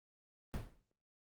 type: noise with exponential decay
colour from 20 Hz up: brown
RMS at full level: -35 dBFS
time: 0.54-0.81 s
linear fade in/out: 0 ms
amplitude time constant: 57 ms
effects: noise-tail reverb RT60 0.6 s tail -20 dB re dry + Opus 32 kbps